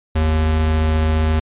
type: tone pair together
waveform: square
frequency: 50.06 / 78.5 Hz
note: G1 / D#2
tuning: +37 / +16 cents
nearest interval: minor sixth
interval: 779 cents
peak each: -26 / -15 dBFS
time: 0.15-1.4 s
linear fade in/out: 10 ms
effects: resampled to 8000 Hz